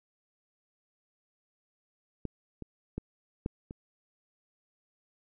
clicks, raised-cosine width 3 ms, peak -21 / -27 / -21 / -18 / -28 dBFS, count 5, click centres 2.253 / 2.623 / 2.98 / 3.461 / 3.709 s, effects none

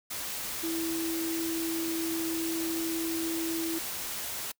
sine tone in noise, 329 Hz, E4, 3 cents flat, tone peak -30 dBFS, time 0.63-3.79 s, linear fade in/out 10 ms, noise white, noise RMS -36 dBFS, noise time 0.1-4.52 s, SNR +3 dB, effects noise-tail reverb RT60 0.1 s tail -25 dB re dry

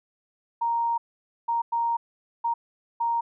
sine tone bursts at uneven times, 932.3 Hz, A#5, in tune, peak -22 dBFS, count 5, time 0.61-0.98 / 1.48-1.62 / 1.72-1.97 / 2.44-2.54 / 3-3.21 s, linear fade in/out 10 ms, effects none

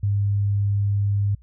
sine tone, 101.1 Hz, G#2, 46 cents flat, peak -18 dBFS, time 0.03-1.35 s, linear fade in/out 5 ms, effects added 60 Hz sine -47 dBFS peak until 1.42 s

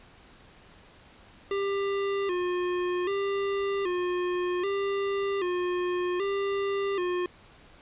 square tone with vibrato, 376.6 Hz, F#4, 31 cents sharp, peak -27 dBFS, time 1.51-7.26 s, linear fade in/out 2 ms, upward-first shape square, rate 0.64 Hz, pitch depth 90 cents each way, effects pink hiss -54 dBFS RMS until 7.81 s + resampled to 8000 Hz

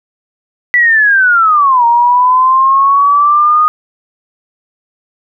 sine linear two-way sweep, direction down then up, 1977 to 932.3 to 1240 Hz, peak -5 dBFS, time 0.74-3.68 s, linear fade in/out 0 ms, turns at 1.85 s, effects none

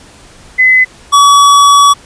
sine / square tone pair in turn, 2026 / 1137.1 Hz, B6 / C#6, +44 / +44 cents, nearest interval minor seventh, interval 1000 cents, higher first, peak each -3 dBFS, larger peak neither, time 0.58-0.85 / 1.12-1.94 s, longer second, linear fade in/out 20 ms, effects pink hiss -38 dBFS RMS until 2.05 s + resampled to 22050 Hz

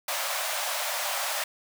pink high-pass noise, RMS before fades -30 dBFS, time 0.08-1.44 s, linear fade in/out 5 ms, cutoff 550 Hz, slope 96 dB/octave, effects none

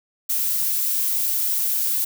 violet noise, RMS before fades -22 dBFS, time 0.29-2.05 s, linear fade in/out 10 ms, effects none

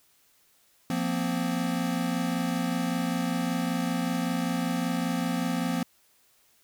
square chord, F suspended fourth, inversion none, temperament equal with one note detuned, 174.61 / 233.1 / 258.3 Hz, F3 / Bb3 / C4, 0 / 0 / -22 cents, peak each -31 / -32 / -31 dBFS, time 0.9-5.83 s, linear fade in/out 2 ms, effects white hiss -64 dBFS RMS until 6.63 s

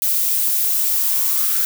violet noise with high-pass filter sweep, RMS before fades -18 dBFS, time 0.02-1.65 s, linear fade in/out 0 ms, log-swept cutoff 290 to 1500 Hz, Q 5.1, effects none

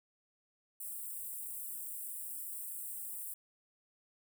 white high-pass noise, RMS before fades -43 dBFS, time 0.8-3.34 s, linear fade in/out 5 ms, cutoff 7900 Hz, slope 96 dB/octave, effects none

